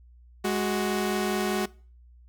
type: tone pair together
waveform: sawtooth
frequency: 208 / 371.1 Hz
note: G#3 / F#4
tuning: +3 / +5 cents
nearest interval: minor seventh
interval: 1002 cents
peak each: -24 / -23 dBFS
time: 0.44-1.66 s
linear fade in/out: 10 ms
effects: noise-tail reverb RT60 0.4 s tail -22 dB re dry + added 60 Hz sine -50 dBFS peak until 2.28 s